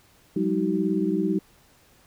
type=tone cluster; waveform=sine; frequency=182.8 / 200.7 / 316.6 / 379.6 Hz; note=F#3 / G3 / D#4 / F#4; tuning=-21 / +41 / +30 / +44 cents; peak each=-28 / -27 / -25 / -28 dBFS; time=0.36-1.39 s; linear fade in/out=5 ms; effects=pink hiss -58 dBFS RMS until 2.06 s